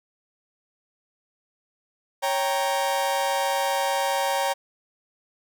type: chord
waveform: 40% pulse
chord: G diminished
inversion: second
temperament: equal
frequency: 554.4 / 784 / 932.3 Hz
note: Db5 / G5 / Bb5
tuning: 0 / 0 / 0 cents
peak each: -26 dBFS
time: 2.22-4.54 s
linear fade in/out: 20 ms
effects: none